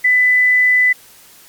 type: tone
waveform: sine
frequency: 1998 Hz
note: B6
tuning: 20 cents sharp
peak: -9 dBFS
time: 0.04-0.93 s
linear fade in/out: 10 ms
effects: white hiss -44 dBFS RMS until 1.48 s + Opus 48 kbps